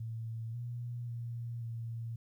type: tone with pitch steps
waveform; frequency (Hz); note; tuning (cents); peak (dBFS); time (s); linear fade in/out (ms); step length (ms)
sine; 113.4 / 120.2 / 117.8 / 115.2; A#2 / B2 / A#2 / A#2; -47 / -46 / +19 / -20; -37; 0-2.16; 5; 540
effects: 12-bit